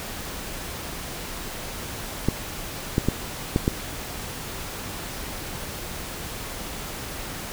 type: clicks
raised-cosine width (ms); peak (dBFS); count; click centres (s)
3; -6; 5; 2.286 / 2.981 / 3.086 / 3.561 / 3.679
effects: pink hiss -34 dBFS RMS until 7.52 s